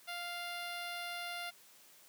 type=tone with notch filter; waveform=10% pulse; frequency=698.5 Hz; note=F5; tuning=in tune; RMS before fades=-42 dBFS; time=0.07-1.51 s; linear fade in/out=20 ms; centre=7500 Hz; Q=1.5; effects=white hiss -61 dBFS RMS until 2.08 s + high-pass 150 Hz 12 dB/octave